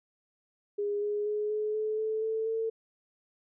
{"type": "tone with pitch steps", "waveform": "sine", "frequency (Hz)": [410, 415.2, 420.6, 425.9, 431.4, 436.9, 442.5, 448.1], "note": ["G#4", "G#4", "G#4", "G#4", "A4", "A4", "A4", "A4"], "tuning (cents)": [-22, 0, 22, 44, -34, -12, 10, 32], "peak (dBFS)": -28, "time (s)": [0.78, 2.7], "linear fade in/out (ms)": 10, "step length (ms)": 240, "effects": []}